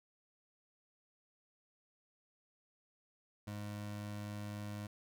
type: tone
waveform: 25% pulse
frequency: 103.83 Hz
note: G#2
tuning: in tune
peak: -38 dBFS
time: 3.47-4.87 s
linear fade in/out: 5 ms
effects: none